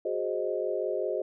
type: chord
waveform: sine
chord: Ab dominant seventh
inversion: third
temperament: equal with one note detuned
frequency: 370 / 415.3 / 526 / 622.3 Hz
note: Gb4 / Ab4 / C5 / Eb5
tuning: 0 / 0 / +9 / 0 cents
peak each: -33 dBFS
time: 0.05-1.22 s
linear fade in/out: 5 ms
effects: none